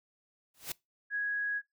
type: noise with exponential growth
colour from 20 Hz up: white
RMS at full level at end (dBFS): -33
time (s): 0.54-0.72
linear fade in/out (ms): 5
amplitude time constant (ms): 39
type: tone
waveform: sine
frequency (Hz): 1661.2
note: G#6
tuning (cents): 0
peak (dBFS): -30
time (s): 1.1-1.62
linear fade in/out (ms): 50
effects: noise-tail reverb RT60 0.2 s tail -23 dB re dry